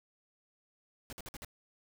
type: noise bursts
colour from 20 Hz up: pink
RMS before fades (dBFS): -45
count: 5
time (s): 1.1-1.447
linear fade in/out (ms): 0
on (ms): 27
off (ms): 53
effects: none